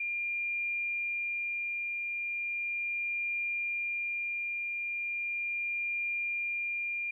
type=tone with tremolo; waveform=sine; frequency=2400 Hz; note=D7; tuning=37 cents sharp; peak=-30 dBFS; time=0-7.11 s; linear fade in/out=5 ms; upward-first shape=triangle; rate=0.37 Hz; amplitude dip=25%; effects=12-bit